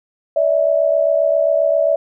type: tone pair together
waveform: sine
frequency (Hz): 578 / 645.5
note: D5 / E5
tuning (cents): -28 / -37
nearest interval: major second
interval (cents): 191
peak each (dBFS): -15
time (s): 0.36-1.96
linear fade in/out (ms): 5
effects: none